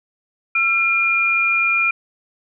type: tone pair together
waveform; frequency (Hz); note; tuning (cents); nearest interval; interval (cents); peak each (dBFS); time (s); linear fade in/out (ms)
sine; 1352 / 2409; E6 / D7; +43 / +43; minor seventh; 1000; -22 / -15; 0.55-1.91; 5
effects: none